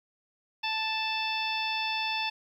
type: harmonic tone with a mistuned harmonic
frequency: 880 Hz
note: A5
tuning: in tune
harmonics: 1 / 2 / 3 / 4 / 5 / 6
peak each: -33 / -40 / -32 / -35 / -41 / -40 dBFS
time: 0.63-2.3 s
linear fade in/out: 10 ms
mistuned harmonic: 5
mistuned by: +30 cents
effects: 10-bit